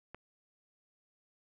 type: click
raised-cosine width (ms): 0.5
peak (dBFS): -30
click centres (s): 0.146
effects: none